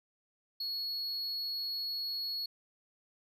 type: tone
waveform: triangle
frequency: 4349 Hz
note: C#8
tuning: 34 cents flat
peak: -33 dBFS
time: 0.6-2.46 s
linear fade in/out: 5 ms
effects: none